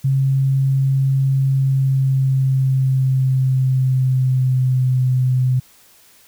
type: tone with pitch glide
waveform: sine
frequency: 135 to 127.87 Hz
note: C#3 to C3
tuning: -45 to -39 cents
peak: -13 dBFS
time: 0.04-5.6 s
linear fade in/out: 10 ms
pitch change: -94 cents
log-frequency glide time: 1.5-5.08 s
effects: white hiss -50 dBFS RMS until 6.27 s